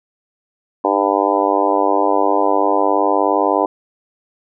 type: harmonic tone with a mistuned harmonic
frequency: 99.7 Hz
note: G2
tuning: 30 cents sharp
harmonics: 3 / 4 / 5 / 6 / 7 / 8 / 9 / 10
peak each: -21 / -21 / -21 / -21 / -21 / -21 / -21 / -21 dBFS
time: 0.84-3.66 s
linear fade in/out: 5 ms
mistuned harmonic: 3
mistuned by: +17 cents
effects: none